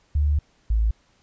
sine tone pair in turn, 73.42 / 54.75 Hz, D2 / A1, 0 / -8 cents, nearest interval perfect fourth, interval 508 cents, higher first, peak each -17 dBFS, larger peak neither, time 0.15-0.39 / 0.7-0.91 s, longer first, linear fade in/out 5 ms, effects pink hiss -62 dBFS RMS until 1.22 s + resampled to 16000 Hz

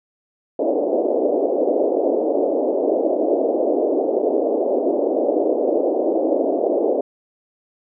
white band-pass noise, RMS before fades -19 dBFS, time 0.59-7.01 s, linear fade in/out 2 ms, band 280 to 640 Hz, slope 48 dB/octave, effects none

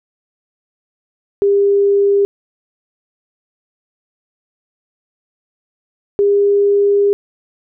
sine tone pair in turn, 401.1 / 404.1 Hz, G4 / G#4, +40 / -47 cents, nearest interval unison, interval 13 cents, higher second, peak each -9 / -9 dBFS, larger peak neither, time 1.42-2.25 / 6.19-7.13 s, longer second, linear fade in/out 0 ms, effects none

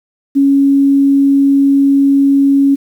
sine tone, 277.2 Hz, C#4, in tune, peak -6 dBFS, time 0.35-2.76 s, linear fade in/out 20 ms, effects 7-bit

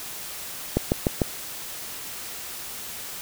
click train, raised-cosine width 2 ms, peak -6 dBFS, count 4, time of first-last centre 0.77-1.218 s, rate 6.7 Hz, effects white hiss -36 dBFS RMS until 3.21 s

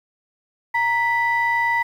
sine tone pair together, 932.3 / 1975.5 Hz, A#5 / B6, 0 / 0 cents, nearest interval octave + minor second, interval 1300 cents, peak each -19 dBFS, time 0.74-1.83 s, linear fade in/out 10 ms, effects tanh soft clip ceiling -11 dBFS + 8-bit

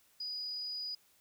sine tone, 4931 Hz, D#8, 16 cents flat, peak -37 dBFS, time 0.2-0.95 s, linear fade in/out 5 ms, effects white hiss -68 dBFS RMS until 1.2 s

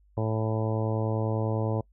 harmonic tone, 110 Hz, A2, in tune, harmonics 1 / 2 / 3 / 4 / 5 / 6 / 7 / 8 / 9, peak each -27 / -35 / -35 / -34 / -34 / -39 / -41 / -41 / -43 dBFS, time 0.17-1.81 s, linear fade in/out 5 ms, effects noise-tail reverb RT60 0.1 s tail -25 dB re dry + added 50 Hz sine -58 dBFS peak until 1.92 s

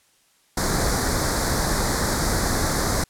pink band-stop noise, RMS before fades -22 dBFS, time 0.57-3.04 s, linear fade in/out 5 ms, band 2000 to 4000 Hz, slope 48 dB/octave, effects white hiss -61 dBFS RMS until 3.09 s + low-pass 11000 Hz 12 dB/octave

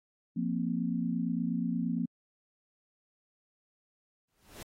sine chord, F suspended fourth, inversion none, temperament equal, 174.61 / 233.1 / 261.6 Hz, F3 / Bb3 / C4, 0 / 0 / 0 cents, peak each -33 / -32 / -35 dBFS, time 0.36-2.06 s, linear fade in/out 10 ms
pink noise with exponential growth, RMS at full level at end -43 dBFS, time 4.28-4.63 s, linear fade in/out 5 ms, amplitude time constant 74 ms
effects AAC 48 kbps

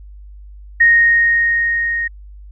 sine tone with level ramp, 1862 Hz, A#6, 2 cents flat, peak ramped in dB -6 to -17 dBFS, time 0.8-2.08 s, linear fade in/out 10 ms, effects added 50 Hz sine -34 dBFS peak until 2.51 s

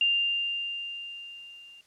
sine tone with level ramp, 2794 Hz, F7, in tune, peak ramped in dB -20 to -48 dBFS, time 0.01-1.81 s, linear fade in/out 2 ms, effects white hiss -63 dBFS RMS until 1.86 s + low-pass 8000 Hz 12 dB/octave

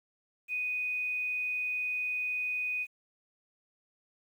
sine tone, 2489 Hz, D#7, in tune, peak -30 dBFS, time 0.48-2.87 s, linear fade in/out 50 ms, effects 10-bit

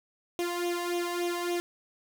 sawtooth tone with flanger, 349.2 Hz, F4, in tune, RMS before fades -31 dBFS, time 0.39-1.6 s, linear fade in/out 0 ms, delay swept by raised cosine 0.31 to 1.07 ms, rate 3.5 Hz, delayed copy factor +0.75, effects none

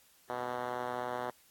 5% pulse tone with band-pass filter, 123.47 Hz, B2, in tune, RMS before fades -37 dBFS, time 0.3-1.3 s, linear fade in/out 0 ms, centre 700 Hz, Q 1, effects white hiss -64 dBFS RMS until 1.5 s + AAC 64 kbps

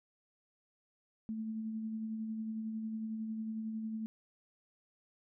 sine tone with tremolo, 220.3 Hz, A3, 2 cents sharp, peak -35 dBFS, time 1.29-4.06 s, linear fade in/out 0 ms, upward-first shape sine, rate 11 Hz, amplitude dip 30%, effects none

